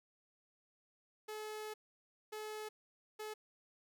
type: tone bursts at uneven times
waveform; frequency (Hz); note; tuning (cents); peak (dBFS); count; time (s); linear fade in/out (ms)
sawtooth; 428.6; A4; -45; -39; 3; 1.28-1.74 / 2.32-2.69 / 3.19-3.34; 10
effects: none